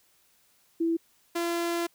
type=tone pair in turn; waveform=sine / sawtooth; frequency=331.4 / 341.1 Hz; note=E4 / F4; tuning=+9 / -41 cents; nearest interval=unison; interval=50 cents; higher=second; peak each=-23 dBFS; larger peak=neither; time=0.8-0.97 / 1.35-1.87 s; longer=second; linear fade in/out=10 ms; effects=white hiss -65 dBFS RMS until 1.94 s